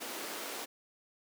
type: high-pass noise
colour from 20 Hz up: pink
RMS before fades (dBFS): -41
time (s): 0-0.66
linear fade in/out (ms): 20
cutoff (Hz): 280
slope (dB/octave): 24
effects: none